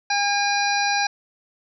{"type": "harmonic tone", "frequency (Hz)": 810, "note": "G#5", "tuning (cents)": -43, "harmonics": [1, 2, 3, 5, 6, 7], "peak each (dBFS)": [-22, -25, -27, -29, -30, -30], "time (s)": [0.1, 1.07], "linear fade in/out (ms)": 5, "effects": []}